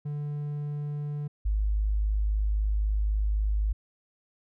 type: tone pair in turn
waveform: triangle / sine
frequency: 146.83 / 51.91 Hz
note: D3 / G#1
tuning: 0 / 0 cents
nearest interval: octave + tritone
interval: 1800 cents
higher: first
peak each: -28 / -23 dBFS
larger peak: second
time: 0.05-1.28 / 1.45-3.73 s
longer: second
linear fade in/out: 10 ms
effects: none